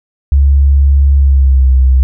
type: tone with pitch glide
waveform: sine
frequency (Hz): 69.6 to 64.94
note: C#2 to C2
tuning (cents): +8 to -12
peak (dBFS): -4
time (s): 0.32-2.03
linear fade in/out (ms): 0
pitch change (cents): -120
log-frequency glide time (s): 1.16-1.7
effects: none